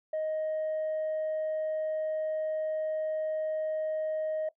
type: tone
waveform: sine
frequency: 625 Hz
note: D#5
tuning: 8 cents sharp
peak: -27 dBFS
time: 0.13-4.49 s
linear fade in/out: 5 ms
effects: noise-tail reverb RT60 0.1 s tail -19 dB re dry + tanh soft clip ceiling -27 dBFS